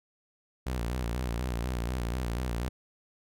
sawtooth tone with vibrato, 60.5 Hz, B1, 35 cents flat, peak -26 dBFS, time 0.66-2.69 s, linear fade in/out 10 ms, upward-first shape square, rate 4.1 Hz, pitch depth 83 cents each way, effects none

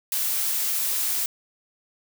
blue noise, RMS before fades -25 dBFS, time 0.12-1.26 s, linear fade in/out 2 ms, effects none

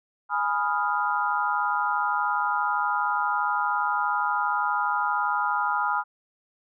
sine chord, F half-diminished seventh, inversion first, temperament equal, 830.6 / 987.8 / 1244.5 / 1396.9 Hz, Ab5 / Cb6 / Eb6 / F6, 0 / 0 / 0 / 0 cents, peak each -28 dBFS, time 0.29-6.04 s, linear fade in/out 50 ms, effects none

